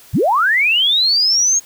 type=linear sweep; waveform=sine; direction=up; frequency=64.8 to 6600 Hz; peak=-11 dBFS; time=0.13-1.6 s; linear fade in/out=20 ms; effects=white hiss -44 dBFS RMS until 1.65 s